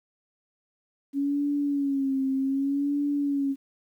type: tone with vibrato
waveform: sine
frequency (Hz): 277.2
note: C#4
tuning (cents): 0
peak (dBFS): -23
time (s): 1.13-3.56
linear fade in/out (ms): 50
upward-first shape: sine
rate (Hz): 0.65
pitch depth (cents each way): 66
effects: 10-bit